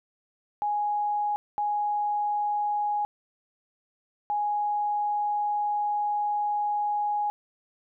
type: tone bursts at uneven times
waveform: sine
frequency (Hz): 830.6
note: G#5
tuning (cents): 0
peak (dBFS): -24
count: 3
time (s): 0.62-1.36 / 1.58-3.05 / 4.3-7.3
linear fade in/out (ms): 0
effects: none